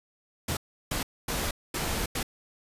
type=noise bursts at uneven times; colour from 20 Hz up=pink; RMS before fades=-30 dBFS; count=5; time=0.48-0.57 / 0.91-1.03 / 1.28-1.51 / 1.74-2.06 / 2.15-2.23 s; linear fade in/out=5 ms; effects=resampled to 32000 Hz